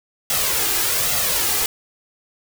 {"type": "noise with flanger", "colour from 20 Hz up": "white", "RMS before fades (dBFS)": -20, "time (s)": [0.3, 1.66], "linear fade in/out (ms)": 2, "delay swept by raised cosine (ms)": [1.5, 2.5], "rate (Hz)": 1.2, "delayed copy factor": 0.55, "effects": []}